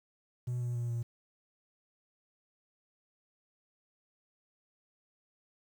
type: tone with pitch steps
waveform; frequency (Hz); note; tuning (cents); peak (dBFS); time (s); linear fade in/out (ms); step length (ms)
triangle; 123 / 121.17 / 119.36 / 117.58; B2 / B2 / A#2 / A#2; -7 / -33 / +41 / +15; -29; 0.47-1.03; 10; 140
effects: tanh soft clip ceiling -26 dBFS + 10-bit